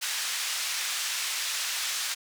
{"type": "band-pass noise", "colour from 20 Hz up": "white", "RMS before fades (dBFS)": -31, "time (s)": [0.01, 2.15], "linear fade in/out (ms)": 20, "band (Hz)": [1400, 6900], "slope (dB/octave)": 12, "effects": []}